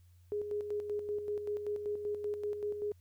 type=tone with tremolo; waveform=sine; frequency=415.4 Hz; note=G#4; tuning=in tune; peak=-32 dBFS; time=0.32-2.92 s; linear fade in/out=0 ms; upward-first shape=square; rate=5.2 Hz; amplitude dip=50%; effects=added 88 Hz sine -58 dBFS peak until 3 s + white hiss -75 dBFS RMS until 3 s